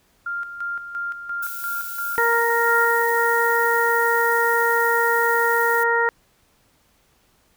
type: tone with tremolo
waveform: sine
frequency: 1396.9 Hz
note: F6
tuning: in tune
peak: -24 dBFS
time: 0.26-3.18 s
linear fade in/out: 5 ms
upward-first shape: square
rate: 2.9 Hz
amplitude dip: 60%
type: noise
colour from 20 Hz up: violet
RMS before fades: -33 dBFS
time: 1.42-5.84 s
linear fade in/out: 10 ms
type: harmonic tone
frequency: 466.2 Hz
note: A#4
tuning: in tune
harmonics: 1 / 2 / 3 / 4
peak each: -22 / -22 / -22 / -22 dBFS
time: 2.18-6.09 s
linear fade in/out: 0 ms
effects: pink hiss -61 dBFS RMS until 7.56 s